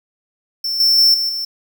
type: tone with level steps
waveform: square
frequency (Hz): 5380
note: E8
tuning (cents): +34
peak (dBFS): -19 / -11 / -9 / -17 / -21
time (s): 0.64-1.45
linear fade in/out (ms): 5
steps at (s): 0.8 / 0.98 / 1.14 / 1.29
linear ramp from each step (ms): 2
effects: 8-bit